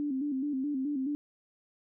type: tone with vibrato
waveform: sine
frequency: 277.7 Hz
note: C#4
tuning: 3 cents sharp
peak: -29 dBFS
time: 0-1.15 s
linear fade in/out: 0 ms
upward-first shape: square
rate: 4.7 Hz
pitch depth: 91 cents each way
effects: none